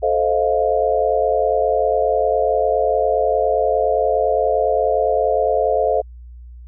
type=chord; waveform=sine; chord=F dominant seventh; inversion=first; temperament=just; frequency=436.5 / 523.8 / 628.6 / 698.5 Hz; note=A4 / C5 / Eb5 / F5; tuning=-14 / +2 / +18 / 0 cents; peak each=-20 dBFS; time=0.02-6.02 s; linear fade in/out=20 ms; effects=added 60 Hz sine -35 dBFS peak until 6.67 s